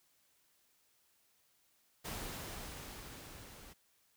pink noise with level ramp, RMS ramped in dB -42 to -55 dBFS, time 2.04-3.74 s, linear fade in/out 20 ms, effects white hiss -73 dBFS RMS until 4.16 s

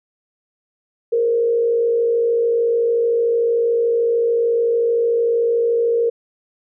sine tone with frequency modulation, 466.2 Hz, A#4, in tune, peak -14 dBFS, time 1.12-6.1 s, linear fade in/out 10 ms, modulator 53.5 Hz, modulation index 0.45, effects none

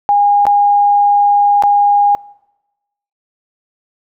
sine tone with dropouts, 816 Hz, G#5, 31 cents flat, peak -7 dBFS, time 0.09-2.15 s, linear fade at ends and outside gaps 0 ms, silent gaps 0.454-0.467 / 1.624-1.636 s, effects noise-tail reverb RT60 1.0 s tail -24 dB re dry

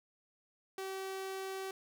sawtooth tone, 383.5 Hz, G4, 38 cents flat, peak -35 dBFS, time 0.78-1.71 s, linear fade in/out 2 ms, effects none

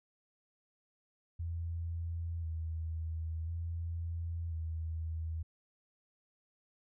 sine tone with vibrato, 82.4 Hz, E2, in tune, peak -35 dBFS, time 1.39-5.43 s, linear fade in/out 10 ms, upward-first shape square, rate 0.48 Hz, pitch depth 32 cents each way, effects none

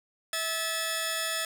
10% pulse tone pair together, 650 / 1731 Hz, E5 / A6, -24 / -29 cents, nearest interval octave + perfect fourth, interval 1695 cents, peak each -24 / -22 dBFS, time 0.33-1.45 s, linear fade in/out 2 ms, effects none

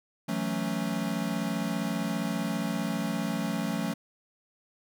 square chord, F# minor seventh, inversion third, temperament equal, 164.81 / 185 / 220 / 277.2 Hz, E3 / F#3 / A3 / C#4, 0 / 0 / 0 / 0 cents, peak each -37 / -34 / -33 / -36 dBFS, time 0.28-3.94 s, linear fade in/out 10 ms, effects none

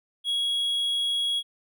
triangle tone, 3322 Hz, G#7, in tune, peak -22 dBFS, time 0.24-1.43 s, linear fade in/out 50 ms, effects none

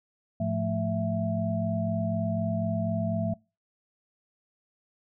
sine tone cluster, 106.4 / 174.4 / 218.5 / 663 Hz, G#2 / F3 / A3 / E5, +42 / -2 / -12 / +10 cents, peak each -31 dBFS, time 0.4-3.34 s, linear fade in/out 5 ms, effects noise-tail reverb RT60 0.3 s tail -26 dB re dry

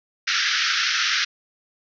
pink band-pass noise, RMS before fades -22 dBFS, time 0.27-1.25 s, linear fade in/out 10 ms, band 1300 to 6000 Hz, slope 96 dB/octave, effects none

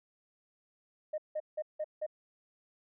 sine tone bursts, 614 Hz, D#5, 23 cents flat, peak -31 dBFS, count 5, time 1.13-2.065 s, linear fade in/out 10 ms, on 51 ms, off 170 ms, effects tanh soft clip ceiling -28 dBFS

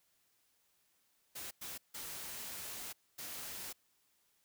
white noise bursts at uneven times, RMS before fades -45 dBFS, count 4, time 1.35-1.51 / 1.61-1.78 / 1.94-2.93 / 3.18-3.73 s, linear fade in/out 10 ms, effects white hiss -75 dBFS RMS until 4.44 s

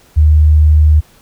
sine tone, 76.4 Hz, D#2, 31 cents flat, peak -4 dBFS, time 0.16-1.01 s, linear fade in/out 20 ms, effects pink hiss -47 dBFS RMS until 1.21 s

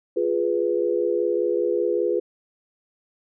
sine chord, F diminished, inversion none, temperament equal with one note detuned, 350.2 / 415.3 / 493.9 Hz, F4 / Ab4 / Cb5, +5 / 0 / 0 cents, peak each -24 dBFS, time 0.16-2.2 s, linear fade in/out 10 ms, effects none

